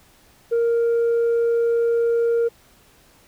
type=tone; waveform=sine; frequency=466.2 Hz; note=A#4; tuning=in tune; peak=-14 dBFS; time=0.51-2.49 s; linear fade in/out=20 ms; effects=tanh soft clip ceiling -15 dBFS + pink hiss -54 dBFS RMS until 3.27 s